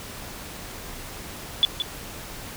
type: tone with echo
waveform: sine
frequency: 3448 Hz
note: A7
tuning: 36 cents flat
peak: -13 dBFS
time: 1.63-1.65 s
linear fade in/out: 0 ms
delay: 170 ms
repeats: 1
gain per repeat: -9 dB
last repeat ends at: 1.82 s
effects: pink hiss -38 dBFS RMS until 2.56 s